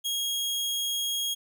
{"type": "tone", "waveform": "sawtooth", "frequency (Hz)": 3279, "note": "G#7", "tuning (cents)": -23, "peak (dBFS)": -24, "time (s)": [0.04, 1.35], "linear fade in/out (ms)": 20, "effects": []}